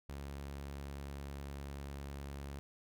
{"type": "tone", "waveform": "sawtooth", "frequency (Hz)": 69.9, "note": "C#2", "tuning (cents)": 15, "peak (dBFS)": -39, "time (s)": [0.09, 2.59], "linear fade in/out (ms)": 0, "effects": []}